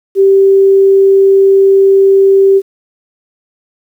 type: tone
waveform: sine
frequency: 390 Hz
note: G4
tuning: 9 cents flat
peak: -3 dBFS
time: 0.15-2.62 s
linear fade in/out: 50 ms
effects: 7-bit